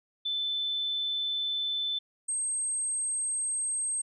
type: tone pair in turn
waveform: sine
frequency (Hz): 3520 / 8390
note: A7 / C9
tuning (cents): 0 / +4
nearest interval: octave + minor third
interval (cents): 1504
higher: second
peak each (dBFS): -28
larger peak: neither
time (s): 0.25-1.99 / 2.28-4.02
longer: neither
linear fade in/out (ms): 10
effects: none